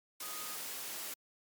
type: tone in noise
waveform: sine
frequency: 1244.5 Hz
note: D#6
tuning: in tune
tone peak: -49 dBFS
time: 0.22-0.56 s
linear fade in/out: 5 ms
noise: white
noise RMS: -42 dBFS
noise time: 0.2-1.14 s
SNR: -10 dB
effects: high-pass 200 Hz 12 dB/octave + MP3 96 kbps